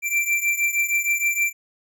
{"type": "beating tone pair", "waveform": "square", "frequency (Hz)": [2349, 2355.4], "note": ["D7", "D7"], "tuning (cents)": [0, 4], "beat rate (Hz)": 6.4, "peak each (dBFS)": [-22, -25], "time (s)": [0.02, 1.53], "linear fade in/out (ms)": 50, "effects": []}